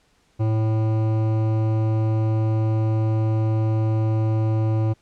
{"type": "tone with hard clipping", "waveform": "sine", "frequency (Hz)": 110, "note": "A2", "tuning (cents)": 0, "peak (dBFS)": -20, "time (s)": [0.39, 4.94], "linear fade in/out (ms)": 20, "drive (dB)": 14, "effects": ["pink hiss -62 dBFS RMS until 5.01 s", "low-pass 8000 Hz 12 dB/octave"]}